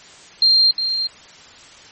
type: tone with echo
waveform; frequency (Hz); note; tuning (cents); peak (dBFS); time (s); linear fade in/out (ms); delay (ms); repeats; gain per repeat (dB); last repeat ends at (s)
sine; 4186; C8; 0; -10; 0.42-0.71; 2; 360; 1; -8; 1.07
effects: white hiss -43 dBFS RMS until 1.91 s + MP3 32 kbps